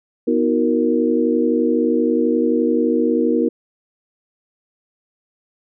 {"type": "chord", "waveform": "sine", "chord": "B major seventh", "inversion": "none", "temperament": "equal with one note detuned", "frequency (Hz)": [246.9, 318, 370, 466.2], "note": ["B3", "D#4", "F#4", "A#4"], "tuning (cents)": [0, 38, 0, 0], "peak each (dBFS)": [-19, -19, -23, -19], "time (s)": [0.27, 3.49], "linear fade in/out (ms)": 10, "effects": []}